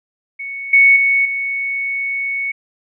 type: tone with level steps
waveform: sine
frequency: 2218 Hz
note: C#7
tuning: in tune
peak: -24 / -6 / -11 / -18 dBFS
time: 0.39-2.52 s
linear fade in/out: 10 ms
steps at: 0.73 / 0.96 / 1.25 s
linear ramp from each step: 5 ms
effects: none